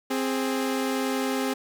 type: tone pair together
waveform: sawtooth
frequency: 262.8 / 414.6 Hz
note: C4 / G#4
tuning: +8 / -3 cents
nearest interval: minor sixth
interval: 789 cents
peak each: -22 / -26 dBFS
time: 0.1-1.54 s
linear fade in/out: 10 ms
effects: none